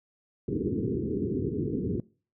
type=low-pass noise; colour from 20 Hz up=white; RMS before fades=-29 dBFS; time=0.48-2 s; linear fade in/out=2 ms; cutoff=440 Hz; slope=96 dB/octave; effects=noise-tail reverb RT60 0.4 s tail -23 dB re dry + high-pass 80 Hz 12 dB/octave